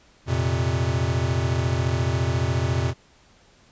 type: chord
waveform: square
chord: F suspended fourth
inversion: none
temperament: equal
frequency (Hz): 87.31 / 116.54 / 130.81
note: F2 / Bb2 / C3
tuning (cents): 0 / 0 / 0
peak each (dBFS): -26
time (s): 0.26-2.94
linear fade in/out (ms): 50
effects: pink hiss -56 dBFS RMS until 3.71 s + resampled to 16000 Hz